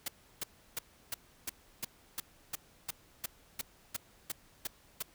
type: noise bursts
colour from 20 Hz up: white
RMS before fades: -36 dBFS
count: 15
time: 0.06-5.025 s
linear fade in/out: 5 ms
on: 23 ms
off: 330 ms
effects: pink hiss -63 dBFS RMS until 5.14 s